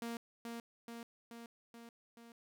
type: tone with echo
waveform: sawtooth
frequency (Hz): 233.1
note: A#3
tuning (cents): 0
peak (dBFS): -36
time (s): 0.02-0.17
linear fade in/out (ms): 2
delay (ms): 430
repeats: 5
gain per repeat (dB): -3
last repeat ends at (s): 2.32
effects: none